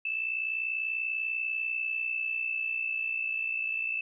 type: tone with amplitude modulation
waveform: sine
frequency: 2637 Hz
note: E7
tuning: in tune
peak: -26 dBFS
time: 0.05-4.01 s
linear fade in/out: 5 ms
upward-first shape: sine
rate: 60.2 Hz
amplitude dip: 65%
effects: none